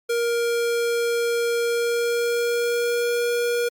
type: tone with pitch glide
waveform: square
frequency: 470 to 477.4 Hz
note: A#4 to A#4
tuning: +14 to +41 cents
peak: -21 dBFS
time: 0.09-3.69 s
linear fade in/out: 10 ms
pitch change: +27 cents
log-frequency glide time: 1.63-3.28 s
effects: Opus 48 kbps